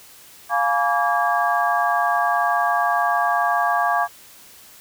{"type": "tone cluster", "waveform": "sine", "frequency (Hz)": [700, 842, 969, 1148, 1631], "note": ["F5", "G#5", "B5", "D6", "G#6"], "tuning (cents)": [4, 24, -33, -40, -32], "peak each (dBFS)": [-21, -24, -28, -22, -24], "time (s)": [0.49, 4.08], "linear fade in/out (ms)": 50, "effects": ["white hiss -46 dBFS RMS until 4.8 s"]}